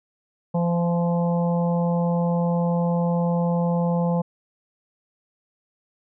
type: harmonic tone with a mistuned harmonic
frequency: 171.7 Hz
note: F3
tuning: 29 cents flat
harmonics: 1 / 3 / 4 / 5 / 6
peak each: -20 / -26 / -34 / -31 / -38 dBFS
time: 0.54-4.22 s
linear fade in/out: 10 ms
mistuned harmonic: 6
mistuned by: +18 cents
effects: none